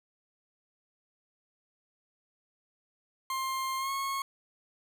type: tone with pitch glide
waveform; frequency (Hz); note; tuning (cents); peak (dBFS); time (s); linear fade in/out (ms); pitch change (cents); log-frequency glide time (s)
40% pulse; 1058 to 1092.2; C6 to C#6; +19 to -26; -30; 3.3-4.22; 2; +55; 3.78-3.91
effects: none